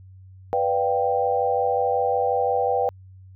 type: chord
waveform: sine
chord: G dominant seventh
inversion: first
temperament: equal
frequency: 493.9 / 587.3 / 698.5 / 784 Hz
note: B4 / D5 / F5 / G5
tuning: 0 / 0 / 0 / 0 cents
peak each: -23 / -28 / -27 / -23 dBFS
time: 0.53-2.89 s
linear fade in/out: 0 ms
effects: added 94 Hz sine -43 dBFS peak until 3.35 s